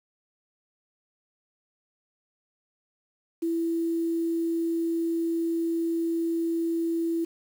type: tone with quantisation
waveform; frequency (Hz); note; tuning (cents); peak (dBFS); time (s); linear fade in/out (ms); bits
sine; 332.5; E4; +15; -24; 3.42-7.25; 10; 8
effects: none